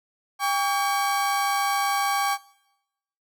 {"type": "tone pair together", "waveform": "35% pulse", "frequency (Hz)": [801, 1134.4], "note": ["G5", "C#6"], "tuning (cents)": [37, 40], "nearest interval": "tritone", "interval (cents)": 603, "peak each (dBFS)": -23, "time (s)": [0.39, 2.38], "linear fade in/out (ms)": 50, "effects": ["noise-tail reverb RT60 0.9 s tail -20 dB re dry"]}